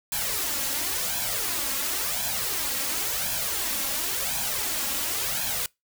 white noise with flanger, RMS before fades -28 dBFS, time 0.12-5.66 s, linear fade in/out 2 ms, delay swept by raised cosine 1.2 to 3.7 ms, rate 0.94 Hz, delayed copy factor +0.7, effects noise-tail reverb RT60 0.2 s tail -25 dB re dry

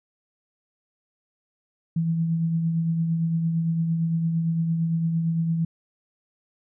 sine tone with tremolo, 164.81 Hz, E3, in tune, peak -19 dBFS, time 1.96-5.65 s, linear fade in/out 5 ms, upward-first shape triangle, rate 8.8 Hz, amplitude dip 40%, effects none

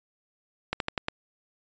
slowing click train, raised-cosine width 0.3 ms, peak -11 dBFS, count 5, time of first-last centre 0.73-1.084 s, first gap 72 ms, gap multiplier 1.14, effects resampled to 16000 Hz

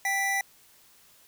square tone pair together, 784.8 / 1975.5 Hz, G5 / B6, +2 / 0 cents, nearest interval octave + major third, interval 1598 cents, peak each -31 / -27 dBFS, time 0.05-0.41 s, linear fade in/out 2 ms, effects white hiss -58 dBFS RMS until 1.27 s

